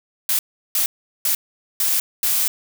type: noise bursts at uneven times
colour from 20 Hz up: blue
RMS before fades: -19 dBFS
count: 5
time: 0.29-0.39 / 0.75-0.86 / 1.25-1.35 / 1.8-2 / 2.23-2.48 s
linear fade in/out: 2 ms
effects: none